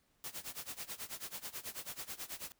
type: noise with tremolo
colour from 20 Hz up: white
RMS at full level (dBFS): -42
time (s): 0.24-2.52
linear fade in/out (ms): 0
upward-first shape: sine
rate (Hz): 9.2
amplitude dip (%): 90
effects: pink hiss -75 dBFS RMS until 2.59 s